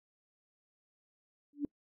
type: tone with exponential growth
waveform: sine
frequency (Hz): 289.5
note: D4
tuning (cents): -25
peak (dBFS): -27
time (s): 1.53-1.65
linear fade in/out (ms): 2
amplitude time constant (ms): 25
effects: noise-tail reverb RT60 0.1 s tail -26 dB re dry